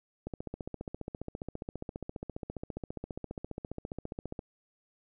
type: click train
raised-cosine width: 2 ms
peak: -24 dBFS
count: 62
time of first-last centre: 0.27-4.392 s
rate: 14.8 Hz
effects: none